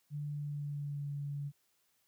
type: tone with pitch glide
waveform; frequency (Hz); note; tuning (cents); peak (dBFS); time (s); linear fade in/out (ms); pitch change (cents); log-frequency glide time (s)
sine; 146.83 to 143.15; D3 to D3; 0 to -44; -36; 0.1-1.52; 50; -44; 0.3-1.09
effects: white hiss -75 dBFS RMS until 2.07 s + high-pass 60 Hz 12 dB/octave